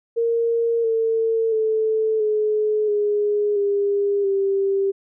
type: tone with pitch steps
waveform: sine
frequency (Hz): 463.4 / 450.7 / 438.4 / 426.4 / 414.8 / 403.4 / 392.4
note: A#4 / A4 / A4 / G#4 / G#4 / G4 / G4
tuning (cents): -10 / +42 / -6 / +46 / -2 / +50 / +2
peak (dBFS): -17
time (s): 0.16-4.92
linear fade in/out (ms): 20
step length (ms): 680
effects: none